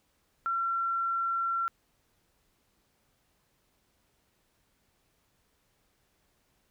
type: tone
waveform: sine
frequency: 1360 Hz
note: F6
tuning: 46 cents flat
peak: -27 dBFS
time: 0.46-1.68 s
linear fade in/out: 0 ms
effects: pink hiss -72 dBFS RMS until 6.7 s